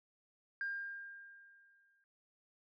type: tone with exponential decay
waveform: sine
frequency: 1603 Hz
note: G6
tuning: 38 cents sharp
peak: -34 dBFS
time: 0.61-2.04 s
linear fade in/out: 1 ms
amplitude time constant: 310 ms
effects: tanh soft clip ceiling -32 dBFS